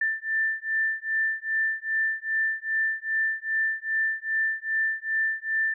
sine beating tone pair, 1775 / 1777.5 Hz, A6 / A6, +15 / +17 cents, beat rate 2.5 Hz, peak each -27 dBFS, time 0.01-5.74 s, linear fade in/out 5 ms, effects none

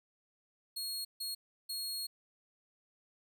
sawtooth tone bursts at uneven times, 4300 Hz, C8, 47 cents sharp, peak -34 dBFS, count 3, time 0.76-1.05 / 1.2-1.35 / 1.69-2.07 s, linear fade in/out 10 ms, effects none

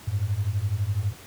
sine beating tone pair, 94.7 / 106.7 Hz, F#2 / G#2, +41 / +47 cents, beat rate 12 Hz, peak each -26 / -25 dBFS, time 0.07-1.13 s, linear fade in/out 10 ms, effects pink hiss -46 dBFS RMS until 1.26 s + high-pass 60 Hz 12 dB/octave

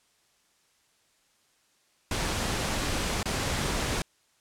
pink noise with dropouts, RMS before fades -29 dBFS, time 2.11-4.02 s, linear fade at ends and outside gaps 2 ms, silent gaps 3.23-3.256 s, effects white hiss -67 dBFS RMS until 4.4 s + low-pass 9000 Hz 12 dB/octave

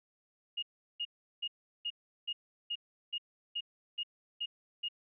sine tone bursts, 2856 Hz, F7, 38 cents sharp, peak -33 dBFS, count 11, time 0.57-4.886 s, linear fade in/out 10 ms, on 56 ms, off 370 ms, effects none

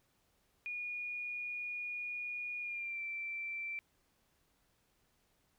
sine tone with pitch glide, 2443 to 2342 Hz, D#7 to D7, -32 to -5 cents, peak -38 dBFS, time 0.66-3.79 s, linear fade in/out 0 ms, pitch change -73 cents, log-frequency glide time 2.6-3.01 s, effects pink hiss -75 dBFS RMS until 5.58 s

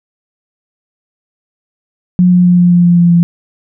sine tone with pitch steps, 180 / 178.76 / 177.52 / 176.3 / 175.08 / 173.87 / 172.67 / 171.47 Hz, F#3 / F3 / F3 / F3 / F3 / F3 / F3 / F3, -47 / +41 / +29 / +17 / +5 / -7 / -19 / -31 cents, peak -4 dBFS, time 2.19-3.23 s, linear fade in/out 0 ms, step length 130 ms, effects none

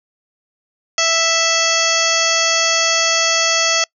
harmonic tone with a mistuned harmonic, 659.3 Hz, E5, in tune, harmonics 1 / 2 / 3 / 4 / 5 / 7 / 8 / 9 / 10, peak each -22 / -22 / -22 / -22 / -22 / -22 / -22 / -22 / -22 dBFS, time 0.98-3.84 s, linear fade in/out 2 ms, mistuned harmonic 7, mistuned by -46 cents, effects noise-tail reverb RT60 0.1 s tail -26 dB re dry

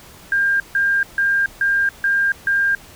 sine tone bursts, 1601 Hz, G6, 36 cents sharp, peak -14 dBFS, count 6, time 0.32-2.75 s, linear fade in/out 2 ms, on 280 ms, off 150 ms, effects pink hiss -43 dBFS RMS until 2.95 s

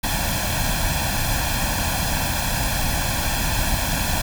pink noise with comb filter, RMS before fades -22 dBFS, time 0.03-4.22 s, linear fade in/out 10 ms, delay 1.2 ms, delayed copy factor +0.8, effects none

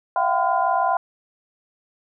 sine tone cluster, 657 / 702 / 769 / 1017 / 1412 Hz, E5 / F5 / G5 / C6 / F6, -6 / +9 / -33 / -50 / +19 cents, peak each -28 / -23 / -22 / -22 / -30 dBFS, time 0.16-0.97 s, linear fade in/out 2 ms, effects none

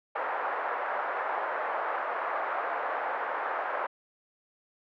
pink band-pass noise, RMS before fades -32 dBFS, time 0.15-3.87 s, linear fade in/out 10 ms, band 580 to 1600 Hz, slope 24 dB/octave, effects none

